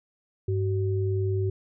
sine tone pair together, 100 / 377.9 Hz, G2 / F#4, +35 / +37 cents, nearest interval octave + major seventh, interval 2302 cents, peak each -24 / -29 dBFS, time 0.48-1.5 s, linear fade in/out 5 ms, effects none

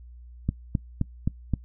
click train, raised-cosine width 5 ms, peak -11 dBFS, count 5, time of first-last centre 0.49-1.537 s, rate 3.82 Hz, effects noise-tail reverb RT60 0.1 s tail -22 dB re dry + added 60 Hz sine -43 dBFS peak until 1.64 s

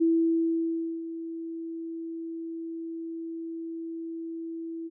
sine tone with ADSR envelope, 329.6 Hz, E4, in tune, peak -19 dBFS, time 0-4.9 s, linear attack 20 ms, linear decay 1000 ms, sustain -14 dB, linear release 36 ms, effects none

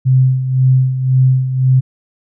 sine tone with tremolo, 130 Hz, C3, 11 cents flat, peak -6 dBFS, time 0.05-1.81 s, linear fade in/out 20 ms, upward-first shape sine, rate 1.9 Hz, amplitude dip 65%, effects none

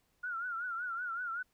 sine tone with vibrato, 1413 Hz, F6, 20 cents sharp, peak -35 dBFS, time 0.23-1.43 s, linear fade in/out 10 ms, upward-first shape triangle, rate 5.3 Hz, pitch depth 120 cents each way, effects pink hiss -75 dBFS RMS until 1.53 s

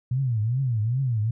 sine tone with vibrato, 120 Hz, B2, 49 cents flat, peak -21 dBFS, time 0.11-1.31 s, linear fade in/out 5 ms, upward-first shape triangle, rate 2.5 Hz, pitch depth 260 cents each way, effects none

